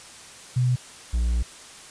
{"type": "tone pair in turn", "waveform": ["sine", "triangle"], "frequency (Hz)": [125.1, 59.04], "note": ["B2", "A#1"], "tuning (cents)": [23, 23], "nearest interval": "octave + minor second", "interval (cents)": 1300, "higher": "first", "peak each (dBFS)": -18, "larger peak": "neither", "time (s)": [[0.56, 0.76], [1.13, 1.43]], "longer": "second", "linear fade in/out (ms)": 10, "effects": ["white hiss -44 dBFS RMS until 1.9 s", "resampled to 22050 Hz"]}